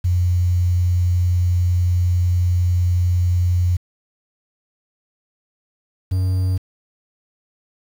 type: tone pair in turn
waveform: sine / triangle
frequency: 88.9 / 92.81 Hz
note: F2 / F#2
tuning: +31 / +6 cents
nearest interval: minor second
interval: 75 cents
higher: second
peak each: -14 dBFS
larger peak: neither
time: 0.04-3.77 / 6.11-6.58 s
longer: first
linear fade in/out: 10 ms
effects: 7-bit